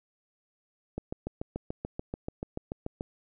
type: click train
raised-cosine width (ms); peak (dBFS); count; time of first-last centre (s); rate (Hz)
2; -20; 15; 0.98-3.009; 6.9
effects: none